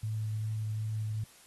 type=tone with vibrato; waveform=sine; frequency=108.5 Hz; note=A2; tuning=24 cents flat; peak=-31 dBFS; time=0.03-1.24 s; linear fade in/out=5 ms; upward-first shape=triangle; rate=2.6 Hz; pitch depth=12 cents each way; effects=white hiss -58 dBFS RMS until 1.46 s + AAC 32 kbps